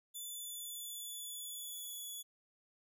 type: tone with pitch glide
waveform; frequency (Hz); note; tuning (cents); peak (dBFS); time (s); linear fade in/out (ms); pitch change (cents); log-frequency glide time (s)
5% pulse; 3494 to 3404; A7 to G#7; -13 to +42; -36; 0.14-2.23; 20; -45; 0.25-2.12
effects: none